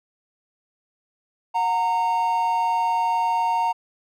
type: tone pair together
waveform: triangle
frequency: 730 / 922.1 Hz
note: F#5 / A#5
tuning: -24 / -19 cents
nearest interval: major third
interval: 405 cents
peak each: -24 / -18 dBFS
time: 1.54-3.73 s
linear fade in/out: 20 ms
effects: none